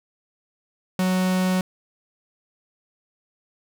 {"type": "tone", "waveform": "45% pulse", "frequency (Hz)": 185, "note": "F#3", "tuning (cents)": 0, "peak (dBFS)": -19, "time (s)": [0.99, 1.61], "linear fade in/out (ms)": 2, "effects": []}